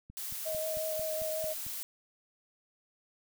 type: click train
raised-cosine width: 5 ms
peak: -36 dBFS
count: 8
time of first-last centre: 0.1-1.666 s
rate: 4.47 Hz
type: noise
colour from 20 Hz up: blue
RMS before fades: -39 dBFS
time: 0.17-1.83 s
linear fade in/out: 0 ms
type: tone with vibrato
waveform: sine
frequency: 630 Hz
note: D#5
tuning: 21 cents sharp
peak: -33 dBFS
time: 0.45-1.54 s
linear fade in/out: 20 ms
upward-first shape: triangle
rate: 5.5 Hz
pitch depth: 18 cents each way
effects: none